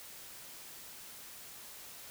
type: silence
effects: white hiss -50 dBFS RMS until 2.1 s